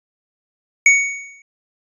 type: tone with exponential decay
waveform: square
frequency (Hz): 2233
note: C#7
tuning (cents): +12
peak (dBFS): -6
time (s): 0.86-1.42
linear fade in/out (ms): 2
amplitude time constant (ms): 120
effects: resampled to 22050 Hz